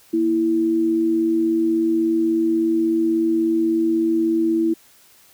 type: tone pair together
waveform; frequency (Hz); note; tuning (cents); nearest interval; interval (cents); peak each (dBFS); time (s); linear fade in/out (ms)
sine; 233.2 / 329.6; A#3 / E4; +1 / 0; tritone; 599; -26 / -16; 0.13-4.74; 10
effects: white hiss -52 dBFS RMS until 5.33 s